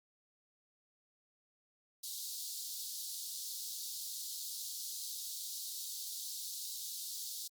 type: high-pass noise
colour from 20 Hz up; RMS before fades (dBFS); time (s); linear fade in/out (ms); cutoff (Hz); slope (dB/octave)
pink; -43; 2.03-7.48; 10; 3800; 48
effects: Opus 48 kbps